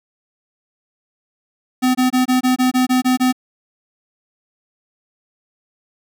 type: tone bursts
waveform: square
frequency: 254.5 Hz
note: C4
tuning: 48 cents flat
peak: -13 dBFS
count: 10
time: 1.82-3.327 s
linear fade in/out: 20 ms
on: 130 ms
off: 23 ms
effects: none